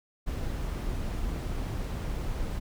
brown noise, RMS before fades -32 dBFS, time 0.26-2.6 s, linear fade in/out 20 ms, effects none

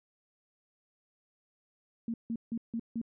sine tone bursts, 230 Hz, A#3, 23 cents flat, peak -31 dBFS, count 5, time 2.08-3.015 s, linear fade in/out 2 ms, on 59 ms, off 160 ms, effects none

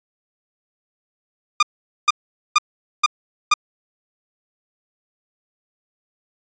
sawtooth tone bursts, 1211 Hz, D#6, 47 cents flat, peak -7 dBFS, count 5, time 1.6-3.54 s, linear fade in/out 5 ms, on 28 ms, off 450 ms, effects resampled to 16000 Hz

